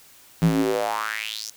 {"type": "tone with high-pass filter sweep", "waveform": "square", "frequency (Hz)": 54.4, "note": "A1", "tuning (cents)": -19, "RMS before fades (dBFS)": -24, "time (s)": [0.42, 1.5], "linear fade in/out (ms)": 0, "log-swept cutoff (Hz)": [150, 6200], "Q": 4.8, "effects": ["white hiss -51 dBFS RMS until 1.56 s"]}